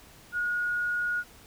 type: tone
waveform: sine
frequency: 1444 Hz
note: F#6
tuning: 43 cents flat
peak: -26 dBFS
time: 0.32-1.24 s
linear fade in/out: 50 ms
effects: pink hiss -53 dBFS RMS until 1.46 s